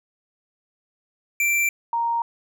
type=tone pair in turn; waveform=square / sine; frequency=2349 / 932.2 Hz; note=D7 / A#5; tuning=0 / 0 cents; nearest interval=octave + major third; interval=1600 cents; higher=first; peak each=-19 / -20 dBFS; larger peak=first; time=1.4-1.69 / 1.93-2.22 s; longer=neither; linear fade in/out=2 ms; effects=none